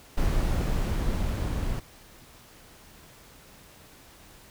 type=noise with level ramp; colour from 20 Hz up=brown; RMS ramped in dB=-24 to -29 dBFS; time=0.17-1.8 s; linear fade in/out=10 ms; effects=pink hiss -52 dBFS RMS until 4.5 s

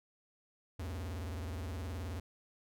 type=tone with vibrato; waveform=square; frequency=84 Hz; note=E2; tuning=33 cents sharp; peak=-39 dBFS; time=0.79-2.2 s; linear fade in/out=5 ms; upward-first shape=sine; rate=19 Hz; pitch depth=270 cents each way; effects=none

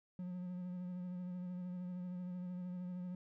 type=tone with vibrato; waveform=triangle; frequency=180 Hz; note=F#3; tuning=47 cents flat; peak=-39 dBFS; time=0.19-3.15 s; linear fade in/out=2 ms; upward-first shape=sine; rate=13 Hz; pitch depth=25 cents each way; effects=none

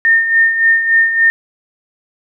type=tone with tremolo; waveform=sine; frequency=1821 Hz; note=A#6; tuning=41 cents flat; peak=-6 dBFS; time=0.05-1.3 s; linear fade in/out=0 ms; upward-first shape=sine; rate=3.5 Hz; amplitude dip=60%; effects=none

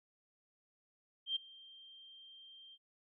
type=tone with ADSR envelope; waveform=sine; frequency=3165 Hz; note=G7; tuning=16 cents sharp; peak=-31 dBFS; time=1.26-2.78 s; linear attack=100 ms; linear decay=9 ms; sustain=-23 dB; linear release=45 ms; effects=none

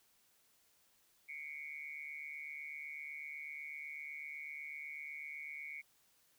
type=tone with amplitude modulation; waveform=sine; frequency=2217 Hz; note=C#7; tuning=in tune; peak=-40 dBFS; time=1.28-5.82 s; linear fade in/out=20 ms; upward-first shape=sine; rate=148 Hz; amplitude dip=85%; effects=white hiss -72 dBFS RMS until 6.38 s

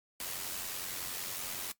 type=noise with amplitude modulation; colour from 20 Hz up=white; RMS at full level=-37 dBFS; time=0.2-1.72 s; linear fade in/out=2 ms; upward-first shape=sine; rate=90.8 Hz; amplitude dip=45%; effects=noise-tail reverb RT60 0.1 s tail -18 dB re dry + MP3 96 kbps

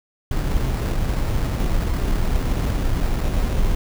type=noise with sample-and-hold; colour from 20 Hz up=brown; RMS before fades=-20 dBFS; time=0.31-3.75 s; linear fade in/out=5 ms; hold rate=3150 Hz; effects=none

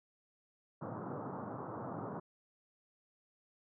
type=band-pass noise; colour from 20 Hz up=pink; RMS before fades=-43 dBFS; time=0.81-2.2 s; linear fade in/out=10 ms; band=110 to 1300 Hz; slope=48 dB/octave; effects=none

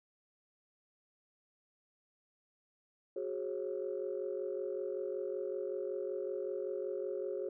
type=chord; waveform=sine; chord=F# suspended second; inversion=none; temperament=equal with one note detuned; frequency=370 / 415.3 / 542.3 Hz; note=F#4 / G#4 / C#5; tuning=0 / 0 / -38 cents; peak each=-39 / -39 / -40 dBFS; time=3.16-7.49 s; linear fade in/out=5 ms; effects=tanh soft clip ceiling -27 dBFS

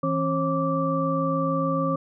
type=tone cluster; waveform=sine; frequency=163.7 / 270.5 / 540 / 1166 Hz; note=E3 / C#4 / C#5 / D6; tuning=-12 / -42 / -45 / -13 cents; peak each=-27 dBFS; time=0.03-1.96 s; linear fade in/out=5 ms; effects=none

